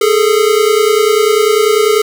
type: tone pair together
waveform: square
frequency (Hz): 415.3 / 445.4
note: G#4 / A4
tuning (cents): 0 / +21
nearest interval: minor second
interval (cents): 121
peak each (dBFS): -11 / -12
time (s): 0.01-2.02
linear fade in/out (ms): 5
effects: none